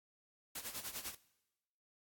white noise with tremolo, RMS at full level -42 dBFS, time 0.55-1.15 s, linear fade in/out 5 ms, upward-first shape sine, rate 10 Hz, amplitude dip 75%, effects noise-tail reverb RT60 1.0 s tail -21 dB re dry + AAC 64 kbps

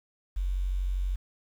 sine tone with quantisation, 46.25 Hz, F#1, in tune, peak -26 dBFS, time 0.36-1.16 s, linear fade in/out 10 ms, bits 9, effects none

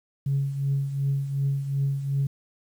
sine tone with tremolo, 138.59 Hz, C#3, in tune, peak -19 dBFS, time 0.26-2.27 s, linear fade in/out 5 ms, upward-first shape triangle, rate 2.7 Hz, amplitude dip 70%, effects tanh soft clip ceiling -17 dBFS + 9-bit

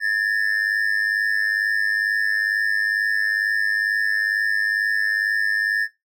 triangle ring-modulated tone, 1750 Hz, A6, 10 cents flat, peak -14 dBFS, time 0-5.88 s, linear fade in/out 50 ms, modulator 51.1 Hz, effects noise-tail reverb RT60 0.2 s tail -19 dB re dry

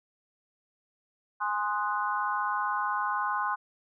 sine chord, Ab dominant seventh, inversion none, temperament equal, 830.6 / 1046.5 / 1244.5 / 1480 Hz, Ab5 / C6 / Eb6 / Gb6, 0 / 0 / 0 / 0 cents, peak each -33 / -30 / -34 / -34 dBFS, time 1.4-3.56 s, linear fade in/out 20 ms, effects none

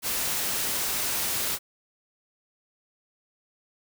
white noise, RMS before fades -28 dBFS, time 0.02-1.59 s, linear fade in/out 50 ms, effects none

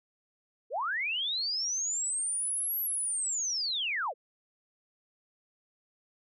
sine linear two-way sweep, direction up then down, 405.6 to 11840 to 405.6 Hz, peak -29 dBFS, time 0.7-4.14 s, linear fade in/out 50 ms, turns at 2.8 s, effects none

